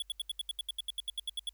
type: tone bursts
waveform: square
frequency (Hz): 3383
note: G#7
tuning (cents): +31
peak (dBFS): -33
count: 16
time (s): 0-1.492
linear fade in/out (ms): 2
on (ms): 22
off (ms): 76
effects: added 49 Hz sine -62 dBFS peak until 1.53 s + white hiss -75 dBFS RMS until 1.53 s